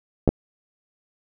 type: clicks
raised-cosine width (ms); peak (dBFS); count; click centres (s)
2; -4; 2; 0.277 / 0.29
effects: none